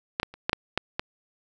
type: clicks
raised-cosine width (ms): 0.3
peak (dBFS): -8 / -9 / -28 / -7 / -6 / -7 / -10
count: 7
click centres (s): 0.199 / 0.231 / 0.34 / 0.495 / 0.531 / 0.776 / 0.995
effects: none